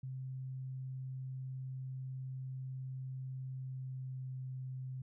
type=tone with pitch glide; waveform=sine; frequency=130.81 to 129.83 Hz; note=C3 to C3; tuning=0 to -13 cents; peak=-40 dBFS; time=0.03-5.02 s; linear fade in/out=5 ms; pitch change=-13 cents; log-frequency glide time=3.51-4.35 s; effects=none